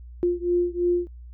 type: beating tone pair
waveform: sine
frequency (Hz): 350.1 / 353.1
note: F4 / F4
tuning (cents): +4 / +19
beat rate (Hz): 3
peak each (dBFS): -23 / -24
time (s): 0.23-1.07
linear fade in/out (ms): 0
effects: added 60 Hz sine -39 dBFS peak until 1.33 s